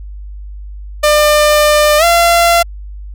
sawtooth tone with pitch glide, 599 to 684.1 Hz, D5 to F5, +34 to -36 cents, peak -3 dBFS, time 1.03-2.63 s, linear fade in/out 10 ms, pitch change +230 cents, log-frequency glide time 1.98-2.04 s, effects added 50 Hz sine -25 dBFS peak until 3.14 s

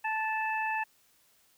harmonic tone, 876 Hz, A5, 8 cents flat, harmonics 1 / 2 / 3, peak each -31 / -34 / -36 dBFS, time 0.04-0.84 s, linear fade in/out 10 ms, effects white hiss -66 dBFS RMS until 1.57 s

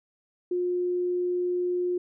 sine tone, 357.2 Hz, F4, 39 cents sharp, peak -24 dBFS, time 0.51-1.98 s, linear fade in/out 5 ms, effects none

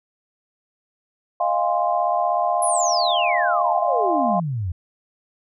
sine chord, F minor seventh, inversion third, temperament equal with one note detuned, 622.3 / 698.5 / 814.9 / 1046.5 Hz, Eb5 / F5 / Ab5 / C6, 0 / 0 / -33 / 0 cents, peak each -25 / -20 / -26 / -25 dBFS, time 1.4-4.4 s, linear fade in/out 5 ms
sine exponential sweep, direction down, 11175 to 82.41 Hz, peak -22 dBFS, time 2.62-4.72 s, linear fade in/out 5 ms
effects none

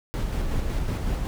brown noise with tremolo, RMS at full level -25 dBFS, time 0.14-1.27 s, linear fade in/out 0 ms, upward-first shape square, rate 5.4 Hz, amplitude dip 25%, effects none

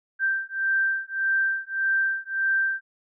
sine beating tone pair, 1568 / 1569.7 Hz, G6 / G6, 0 / +2 cents, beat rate 1.7 Hz, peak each -25 dBFS, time 0.19-2.81 s, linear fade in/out 50 ms, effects none

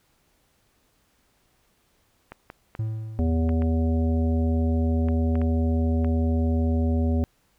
clicks, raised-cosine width 0.5 ms, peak -23 dBFS, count 9, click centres 2.32 / 2.501 / 2.751 / 3.492 / 3.621 / 5.086 / 5.355 / 5.416 / 6.046 s
triangle tone with exponential decay, 110 Hz, A2, in tune, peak -21 dBFS, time 2.79-4.04 s, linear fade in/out 5 ms, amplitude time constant 270 ms
harmonic tone, 81.2 Hz, E2, 26 cents flat, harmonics 1 / 3 / 5 / 7 / 9, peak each -21 / -25 / -34 / -35 / -40 dBFS, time 3.19-7.24 s, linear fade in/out 0 ms
effects pink hiss -66 dBFS RMS until 7.58 s

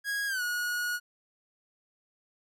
45% pulse tone with pitch glide, 1648 to 1451.3 Hz, G#6 to F#6, -14 to -34 cents, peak -29 dBFS, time 0.04-1 s, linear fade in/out 50 ms, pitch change -220 cents, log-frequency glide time 0.27-0.42 s, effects none

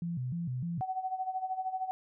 sine tone with vibrato, 146.83 Hz, D3, in tune, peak -32 dBFS, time 0.02-0.81 s, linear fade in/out 2 ms, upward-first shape square, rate 3.3 Hz, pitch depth 260 cents each way
sine tone with tremolo, 752 Hz, F#5, 28 cents sharp, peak -29 dBFS, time 0.81-1.91 s, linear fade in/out 0 ms, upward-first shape sine, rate 13 Hz, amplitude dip 75%
effects none

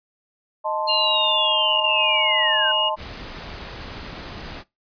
sine chord, A diminished, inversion second, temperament equal, 622.3 / 880 / 1046.5 Hz, Eb5 / A5 / C6, 0 / 0 / 0 cents, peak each -26 / -25 / -27 dBFS, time 0.64-2.96 s, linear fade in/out 20 ms
sine linear sweep, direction down, 4213 to 1496 Hz, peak -22 dBFS, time 0.87-2.72 s, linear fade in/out 10 ms
sine tone with pitch glide, 2817 to 2866 Hz, F7 to F7, +14 to +44 cents, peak -19 dBFS, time 0.88-2.9 s, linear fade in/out 20 ms, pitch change +30 cents, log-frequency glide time 1.94-2.17 s
pink noise, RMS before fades -35 dBFS, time 2.96-4.64 s, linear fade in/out 50 ms
effects noise-tail reverb RT60 0.2 s tail -21 dB re dry + resampled to 11025 Hz

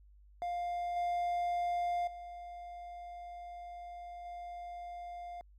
triangle tone with level steps, 702 Hz, F5, 9 cents sharp, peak -32 / -29 / -42 / -40 dBFS, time 0.42-5.41 s, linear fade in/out 0 ms, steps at 0.96 / 2.07 / 4.25 s, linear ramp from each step 5 ms, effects added 50 Hz sine -57 dBFS peak until 5.58 s

